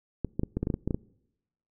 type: clicks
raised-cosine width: 3 ms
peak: -15 dBFS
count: 11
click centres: 0.247 / 0.395 / 0.434 / 0.57 / 0.63 / 0.671 / 0.702 / 0.741 / 0.876 / 0.908 / 0.945 s
effects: noise-tail reverb RT60 0.9 s tail -25 dB re dry